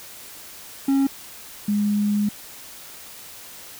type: tone pair in turn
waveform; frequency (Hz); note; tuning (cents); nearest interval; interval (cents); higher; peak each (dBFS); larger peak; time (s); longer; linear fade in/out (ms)
triangle / sine; 273.1 / 206.7; C#4 / G#3; -26 / -8; perfect fourth; 482; first; -14 / -18; first; 0.88-1.07 / 1.68-2.29; second; 5
effects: white hiss -41 dBFS RMS until 3.79 s